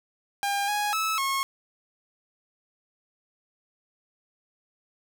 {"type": "tone with pitch steps", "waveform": "sawtooth", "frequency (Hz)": [803, 830, 1302, 1088], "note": ["G5", "G#5", "E6", "C#6"], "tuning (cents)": [41, -1, -22, -33], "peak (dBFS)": -21, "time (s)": [0.43, 1.43], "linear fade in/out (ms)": 0, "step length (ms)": 250, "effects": []}